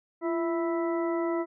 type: harmonic tone with a mistuned harmonic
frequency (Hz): 329.6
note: E4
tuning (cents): 0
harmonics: 1 / 2 / 3 / 4 / 6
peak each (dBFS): -27 / -33 / -37 / -39 / -43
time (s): 0.21-1.46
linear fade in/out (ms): 50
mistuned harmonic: 1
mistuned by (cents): +56
effects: none